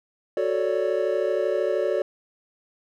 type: chord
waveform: triangle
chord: D major seventh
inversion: first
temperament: equal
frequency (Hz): 370 / 440 / 554.4 / 587.3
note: F#4 / A4 / C#5 / D5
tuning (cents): 0 / 0 / 0 / 0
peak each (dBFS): -25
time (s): 0.37-2.02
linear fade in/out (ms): 2
effects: none